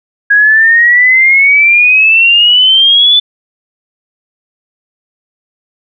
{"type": "exponential sweep", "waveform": "sine", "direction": "up", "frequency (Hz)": [1643, 3508], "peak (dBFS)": -3, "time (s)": [0.3, 3.2], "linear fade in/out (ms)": 10, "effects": []}